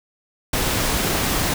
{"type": "noise", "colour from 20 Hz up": "pink", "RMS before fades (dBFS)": -21, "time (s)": [0.53, 1.54], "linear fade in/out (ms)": 5, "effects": []}